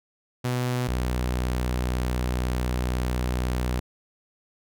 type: tone pair in turn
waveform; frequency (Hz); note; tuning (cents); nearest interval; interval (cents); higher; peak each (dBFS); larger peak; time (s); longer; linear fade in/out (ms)
sawtooth; 124.4 / 62; B2 / B1; +13 / +7; octave; 1206; first; -20; neither; 0.44-0.88 / 0.88-3.8; second; 10
effects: none